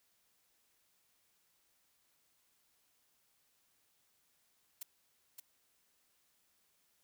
blue noise with echo, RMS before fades -43 dBFS, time 4.81-4.83 s, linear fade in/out 5 ms, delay 570 ms, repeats 1, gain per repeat -5 dB, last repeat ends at 5.4 s, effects white hiss -75 dBFS RMS until 7.03 s

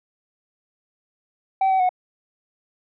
sine tone with pitch steps, 769 / 760 / 733 Hz, G5 / F#5 / F#5, -33 / +46 / -16 cents, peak -13 dBFS, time 1.61-1.892 s, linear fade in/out 5 ms, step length 94 ms, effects tanh soft clip ceiling -15 dBFS

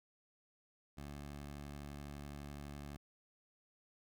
15% pulse tone, 71.9 Hz, D2, 36 cents flat, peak -40 dBFS, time 0.97-2.97 s, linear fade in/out 10 ms, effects none

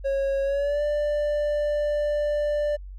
triangle tone with pitch glide, 548 to 590.7 Hz, C#5 to D5, -20 to +10 cents, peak -20 dBFS, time 0.04-2.77 s, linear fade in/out 20 ms, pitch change +130 cents, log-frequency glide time 0.43-0.83 s, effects added 47 Hz sine -36 dBFS peak until 2.98 s

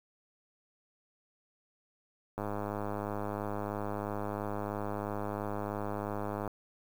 click train, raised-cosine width 1 ms, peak -22 dBFS, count 423, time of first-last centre 2.38-6.477 s, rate 103 Hz, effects 8-bit

